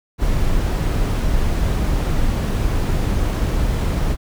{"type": "noise", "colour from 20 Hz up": "brown", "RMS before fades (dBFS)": -18, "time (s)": [0.18, 4.17], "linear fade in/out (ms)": 50, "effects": []}